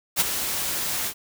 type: noise with ADSR envelope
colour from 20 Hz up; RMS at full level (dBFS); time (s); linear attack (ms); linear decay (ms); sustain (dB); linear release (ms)
white; -18; 0.16-1.14; 45; 20; -9; 72
effects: none